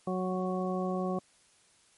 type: harmonic tone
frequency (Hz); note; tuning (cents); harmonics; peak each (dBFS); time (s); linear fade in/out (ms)
184.7; F#3; -3; 1 / 2 / 3 / 4 / 6; -32 / -35 / -37 / -38 / -40; 0.07-1.19; 5
effects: white hiss -64 dBFS RMS until 1.97 s + MP3 48 kbps